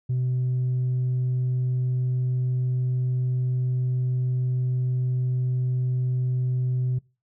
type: tone with tanh clipping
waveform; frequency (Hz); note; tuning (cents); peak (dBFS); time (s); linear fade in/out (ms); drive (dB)
triangle; 126.7; B2; +45; -22; 0.09-6.99; 10; 6
effects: noise-tail reverb RT60 0.3 s tail -23 dB re dry